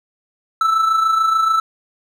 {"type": "tone with amplitude modulation", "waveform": "triangle", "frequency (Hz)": 1318.5, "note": "E6", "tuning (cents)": 0, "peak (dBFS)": -9, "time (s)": [0.61, 1.6], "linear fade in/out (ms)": 2, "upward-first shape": "sine", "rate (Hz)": 26.9, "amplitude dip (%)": 50, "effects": []}